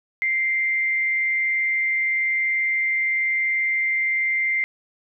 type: tone with frequency modulation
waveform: sine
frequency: 2093 Hz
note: C7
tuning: in tune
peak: -19 dBFS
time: 0.22-4.64 s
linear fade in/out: 0 ms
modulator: 181 Hz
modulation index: 0.21
effects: none